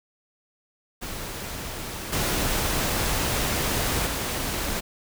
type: noise with level steps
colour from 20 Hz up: pink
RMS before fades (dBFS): -34 / -25 / -28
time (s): 1.01-4.81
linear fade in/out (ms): 20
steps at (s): 2.12 / 4.06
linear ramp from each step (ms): 10
effects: none